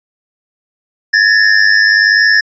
square tone pair together, 1700 / 1801.1 Hz, G#6 / A6, +40 / +40 cents, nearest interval minor second, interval 100 cents, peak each -10 dBFS, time 1.13-2.41 s, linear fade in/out 10 ms, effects resampled to 16000 Hz

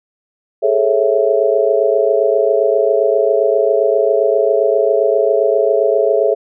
sine chord, A major seventh, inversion third, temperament just, 412.5 / 440 / 550 / 660 Hz, G#4 / A4 / C#5 / E5, -12 / 0 / -14 / +2 cents, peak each -16 dBFS, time 0.62-6.35 s, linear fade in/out 20 ms, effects none

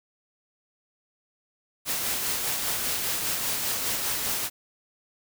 white noise with tremolo, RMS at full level -27 dBFS, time 1.85-4.5 s, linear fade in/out 50 ms, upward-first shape sine, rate 5 Hz, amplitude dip 30%, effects none

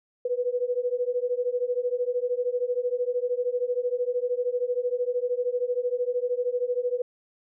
sine beating tone pair, 486.2 / 499.2 Hz, B4 / B4, -27 / +19 cents, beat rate 13 Hz, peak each -27 dBFS, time 0.25-7.02 s, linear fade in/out 5 ms, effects none

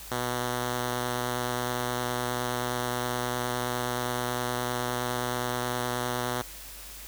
5% pulse tone with vibrato, 123 Hz, B2, 7 cents flat, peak -17 dBFS, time 0.11-6.42 s, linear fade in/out 5 ms, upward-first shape square, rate 9.6 Hz, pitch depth 9 cents each way, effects added 50 Hz sine -48 dBFS peak until 7.07 s + white hiss -44 dBFS RMS until 7.07 s

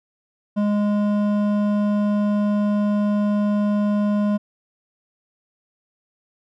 triangle tone with hard clipping, 206.8 Hz, G#3, 7 cents flat, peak -19 dBFS, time 0.56-4.38 s, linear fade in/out 20 ms, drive 14 dB, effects none

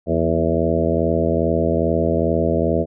harmonic tone with a mistuned harmonic, 82.41 Hz, E2, in tune, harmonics 1 / 2 / 3 / 4 / 5 / 6 / 7 / 8, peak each -24 / -24 / -24 / -24 / -24 / -24 / -24 / -24 dBFS, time 0.06-2.86 s, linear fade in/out 50 ms, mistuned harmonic 3, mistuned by -53 cents, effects none

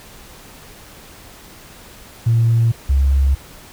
sine tone pair in turn, 115.2 / 68.35 Hz, A#2 / C#2, -20 / -24 cents, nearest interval major sixth, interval 904 cents, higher first, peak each -10 dBFS, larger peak neither, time 2.26-2.72 / 2.89-3.35 s, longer neither, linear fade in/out 10 ms, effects tanh soft clip ceiling -7 dBFS + pink hiss -41 dBFS RMS until 3.72 s

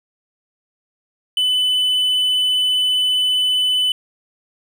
triangle tone, 3005 Hz, F#7, 26 cents sharp, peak -13 dBFS, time 1.37-3.92 s, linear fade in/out 2 ms, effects none

